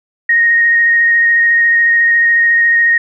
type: tone with vibrato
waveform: sine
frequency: 1864.7 Hz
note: A#6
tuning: in tune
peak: -7 dBFS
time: 0.29-2.98 s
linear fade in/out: 5 ms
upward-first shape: square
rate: 14 Hz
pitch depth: 9 cents each way
effects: none